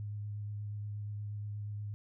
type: tone with vibrato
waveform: sine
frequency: 103.83 Hz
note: G#2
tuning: in tune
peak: -37 dBFS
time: 0-1.94 s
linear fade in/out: 0 ms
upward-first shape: sine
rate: 8.4 Hz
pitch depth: 15 cents each way
effects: none